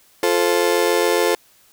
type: chord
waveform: 35% pulse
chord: F major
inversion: none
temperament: just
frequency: 349.2 / 436.5 / 523.8 Hz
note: F4 / A4 / C5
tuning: 0 / -14 / +2 cents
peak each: -19 / -17 / -19 dBFS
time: 0.23-1.35 s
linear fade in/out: 2 ms
effects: white hiss -54 dBFS RMS until 1.72 s